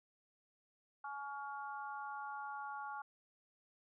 harmonic tone, 281.2 Hz, C#4, 25 cents sharp, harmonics 3 / 4 / 5, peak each -45 / -48 / -48 dBFS, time 1.04-3.02 s, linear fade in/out 5 ms, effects none

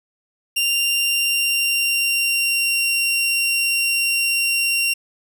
sawtooth tone with pitch glide, 2781 to 2757 Hz, F7 to F7, -8 to -23 cents, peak -14 dBFS, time 0.56-4.94 s, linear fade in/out 10 ms, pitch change -15 cents, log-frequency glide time 0.94-2.81 s, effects none

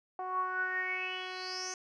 10% pulse tone with low-pass filter sweep, 370 Hz, F#4, in tune, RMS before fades -36 dBFS, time 0.19-1.74 s, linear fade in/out 2 ms, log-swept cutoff 860 to 6500 Hz, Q 9.3, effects none

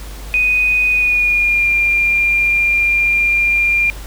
sine tone with pitch glide, 2489 to 2395 Hz, D#7 to D7, 0 to +33 cents, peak -11 dBFS, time 0.34-3.9 s, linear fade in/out 0 ms, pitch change -67 cents, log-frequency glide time 0.88-1.67 s, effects added 50 Hz sine -28 dBFS peak until 4.06 s + pink hiss -36 dBFS RMS until 4.06 s

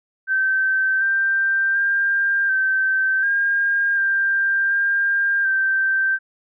sine tone with pitch steps, 1547 / 1575 / 1595 / 1549 / 1613 / 1587 / 1600 / 1560 Hz, G6 / G6 / G6 / G6 / G6 / G6 / G6 / G6, -23 / +8 / +30 / -21 / +49 / +21 / +35 / -9 cents, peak -16 dBFS, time 0.27-6.19 s, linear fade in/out 50 ms, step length 740 ms, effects none

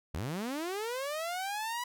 sawtooth linear sweep, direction up, 64.1 to 987.8 Hz, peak -30 dBFS, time 0.14-1.84 s, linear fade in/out 5 ms, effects none

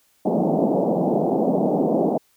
pink band-pass noise, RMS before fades -20 dBFS, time 0.25-2.18 s, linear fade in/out 10 ms, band 170 to 780 Hz, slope 48 dB/octave, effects white hiss -62 dBFS RMS until 2.36 s

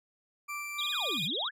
45% pulse tone with pitch glide, 2348 to 2448 Hz, D7 to D#7, -1 to -29 cents, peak -37 dBFS, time 0.48-1.28 s, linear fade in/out 20 ms, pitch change +72 cents, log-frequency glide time 0.78-0.9 s
sine tone with tremolo, 1174 Hz, D6, 1 cent flat, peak -38 dBFS, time 0.48-1.18 s, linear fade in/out 10 ms, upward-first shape sine, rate 3.6 Hz, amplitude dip 70%
sine tone with vibrato, 3520 Hz, A7, in tune, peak -31 dBFS, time 0.78-1.49 s, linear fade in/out 10 ms, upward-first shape sine, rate 18 Hz, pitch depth 160 cents each way
sine exponential two-way sweep, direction down then up, 1828 to 138.59 to 1828 Hz, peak -36 dBFS, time 0.92-1.51 s, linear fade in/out 20 ms, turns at 1.24 s
effects none

